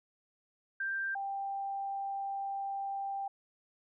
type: tone pair in turn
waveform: sine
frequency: 1578 / 789 Hz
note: G6 / G5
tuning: +11 / +11 cents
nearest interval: octave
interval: 1200 cents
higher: first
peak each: -32 / -34 dBFS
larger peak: first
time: 0.8-1.15 / 1.15-3.28 s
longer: second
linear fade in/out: 5 ms
effects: none